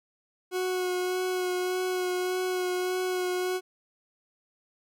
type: tone with vibrato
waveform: 40% pulse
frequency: 365.8 Hz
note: F#4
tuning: 20 cents flat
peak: -26 dBFS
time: 0.51-3.61 s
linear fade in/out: 50 ms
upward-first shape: sine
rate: 1.7 Hz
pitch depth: 15 cents each way
effects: none